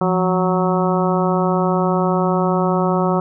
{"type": "harmonic tone with a mistuned harmonic", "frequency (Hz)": 185, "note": "F#3", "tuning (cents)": 0, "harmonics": [1, 2, 3, 4, 5, 6, 7], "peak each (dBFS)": [-18, -21, -23, -24, -25, -26, -26], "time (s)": [0.01, 3.2], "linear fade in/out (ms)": 2, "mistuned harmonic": 1, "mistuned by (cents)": -100, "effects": []}